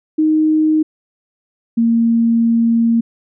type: tone pair in turn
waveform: sine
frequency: 311.1 / 230.7 Hz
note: D#4 / A#3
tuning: 0 / -18 cents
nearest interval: perfect fourth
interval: 518 cents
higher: first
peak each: -10 dBFS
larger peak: neither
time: 0.18-0.83 / 1.77-3.01 s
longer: second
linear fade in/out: 10 ms
effects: none